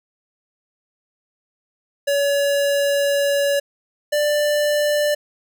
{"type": "tone pair in turn", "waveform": "square", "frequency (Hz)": [566, 591], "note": ["C#5", "D5"], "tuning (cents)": [36, 11], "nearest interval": "minor second", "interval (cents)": 75, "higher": "second", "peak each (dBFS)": -17, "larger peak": "neither", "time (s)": [[2.07, 3.6], [4.12, 5.15]], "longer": "first", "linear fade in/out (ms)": 10, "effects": []}